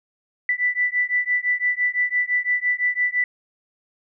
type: beating tone pair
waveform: sine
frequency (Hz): 1975.5 / 1981.4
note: B6 / B6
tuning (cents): 0 / +5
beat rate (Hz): 5.9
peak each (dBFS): -22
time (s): 0.49-3.24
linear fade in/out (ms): 2
effects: none